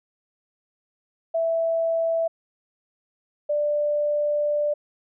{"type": "tone pair in turn", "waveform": "sine", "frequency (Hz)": [659.3, 590.7], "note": ["E5", "D5"], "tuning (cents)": [0, 10], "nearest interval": "major second", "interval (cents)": 190, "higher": "first", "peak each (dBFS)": -20, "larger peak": "neither", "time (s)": [[1.34, 2.28], [3.49, 4.74]], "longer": "second", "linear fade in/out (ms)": 10, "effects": []}